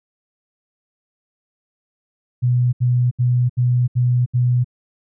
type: tone bursts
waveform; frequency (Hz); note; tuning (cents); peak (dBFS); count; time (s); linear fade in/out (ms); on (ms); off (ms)
sine; 123.47; B2; 0; -13; 6; 2.42-4.645; 20; 310; 73
effects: none

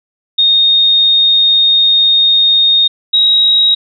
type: tone pair in turn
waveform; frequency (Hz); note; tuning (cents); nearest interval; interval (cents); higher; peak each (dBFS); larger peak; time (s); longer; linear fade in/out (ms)
sine; 3698 / 3813; A#7 / A#7; -15 / +38; minor second; 53; second; -6; neither; 0.38-2.88 / 3.13-3.75; first; 10
effects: none

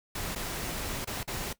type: noise with dropouts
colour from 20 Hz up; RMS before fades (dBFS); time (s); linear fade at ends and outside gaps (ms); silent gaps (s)
pink; -35; 0.15-1.53; 5; 0.351-0.358 / 1.047-1.072 / 1.232-1.276
effects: noise-tail reverb RT60 0.1 s tail -17 dB re dry

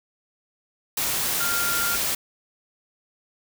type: tone in noise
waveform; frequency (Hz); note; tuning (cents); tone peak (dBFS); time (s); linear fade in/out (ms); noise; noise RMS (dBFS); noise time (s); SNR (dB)
sine; 1396.9; F6; 0; -26; 1.4-1.96; 5; white; -25; 0.97-2.15; -4
effects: none

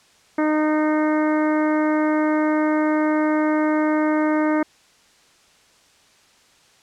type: harmonic tone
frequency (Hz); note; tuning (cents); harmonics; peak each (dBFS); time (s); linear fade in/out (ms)
306.9; D#4; -24; 1 / 2 / 3 / 4 / 5 / 6 / 7; -18 / -24 / -28 / -30 / -32 / -34 / -35; 0.38-4.63; 5
effects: white hiss -55 dBFS RMS until 6.82 s + low-pass 7000 Hz 12 dB/octave

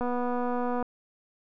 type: click train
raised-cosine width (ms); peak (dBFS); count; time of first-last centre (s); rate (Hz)
1; -18; 201; 0.01-0.826; 245
effects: none

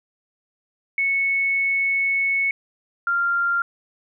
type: tone pair in turn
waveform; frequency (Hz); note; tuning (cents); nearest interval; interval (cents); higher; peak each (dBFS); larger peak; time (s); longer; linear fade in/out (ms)
sine; 2207 / 1390.3; C#7 / F6; -8 / -8; minor sixth; 800; first; -18; neither; 0.98-2.51 / 3.07-3.62; first; 2
effects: none

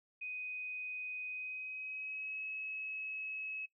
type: tone with pitch glide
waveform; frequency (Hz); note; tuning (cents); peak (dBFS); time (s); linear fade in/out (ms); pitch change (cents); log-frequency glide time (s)
sine; 2500 to 2572; D#7 to E7; +8 to -43; -40; 0.21-3.66; 10; +49; 1.28-2.45
effects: noise-tail reverb RT60 0.1 s tail -18 dB re dry

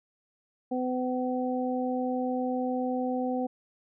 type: harmonic tone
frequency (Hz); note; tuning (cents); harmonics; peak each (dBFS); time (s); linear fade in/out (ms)
252.9; B3; +41; 1 / 2 / 3; -29 / -32 / -34; 0.71-3.47; 10
effects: none

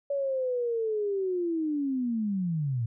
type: linear sweep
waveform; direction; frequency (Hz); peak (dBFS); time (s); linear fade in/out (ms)
sine; down; 569 to 110; -26; 0.1-2.86; 5
effects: none

